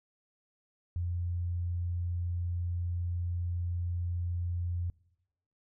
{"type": "tone", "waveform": "sine", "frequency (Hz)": 87.31, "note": "F2", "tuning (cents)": 0, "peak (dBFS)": -30, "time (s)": [0.96, 4.9], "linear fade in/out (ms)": 0, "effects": ["noise-tail reverb RT60 0.9 s tail -23 dB re dry"]}